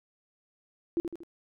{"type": "tone with echo", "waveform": "sine", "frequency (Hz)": 338.6, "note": "E4", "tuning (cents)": 46, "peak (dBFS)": -24, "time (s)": [0.97, 1], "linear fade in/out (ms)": 0, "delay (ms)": 78, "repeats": 3, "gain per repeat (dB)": -6, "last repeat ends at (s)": 1.234, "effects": []}